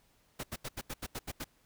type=noise bursts; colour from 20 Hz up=pink; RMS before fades=-39 dBFS; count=9; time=0.39-1.444 s; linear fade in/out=10 ms; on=46 ms; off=80 ms; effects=pink hiss -69 dBFS RMS until 1.65 s